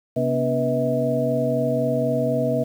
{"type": "tone cluster", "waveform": "sine", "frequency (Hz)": [132.2, 243.4, 287.4, 488.6, 641], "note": ["C3", "B3", "D4", "B4", "E5"], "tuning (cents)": [18, -25, -37, -19, -49], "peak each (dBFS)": [-26, -25, -30, -25, -23], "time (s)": [0.16, 2.64], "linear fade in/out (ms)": 10, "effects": ["8-bit"]}